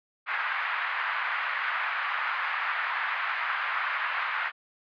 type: band-pass noise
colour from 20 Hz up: white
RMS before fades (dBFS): -30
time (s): 0.26-4.52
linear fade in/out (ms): 50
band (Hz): 1000 to 2000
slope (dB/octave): 24
effects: resampled to 11025 Hz